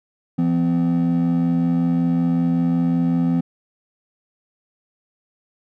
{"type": "tone pair together", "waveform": "triangle", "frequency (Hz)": [169.65, 255], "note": ["F3", "C4"], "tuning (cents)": [-50, -44], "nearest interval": "perfect fifth", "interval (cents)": 706, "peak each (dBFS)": -16, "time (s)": [0.38, 3.41], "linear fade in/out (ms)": 10, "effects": ["tanh soft clip ceiling -9 dBFS"]}